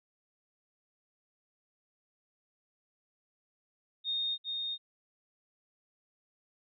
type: tone with echo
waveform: sine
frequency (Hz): 3689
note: A#7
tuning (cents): -19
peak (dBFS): -30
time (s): 4.04-4.38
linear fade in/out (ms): 50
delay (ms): 400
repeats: 1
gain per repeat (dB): -3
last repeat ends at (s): 4.78
effects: none